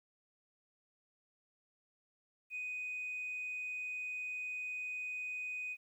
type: tone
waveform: sine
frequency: 2494 Hz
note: D#7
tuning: 3 cents sharp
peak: -37 dBFS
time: 2.5-5.77 s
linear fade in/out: 50 ms
effects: tanh soft clip ceiling -35 dBFS + 12-bit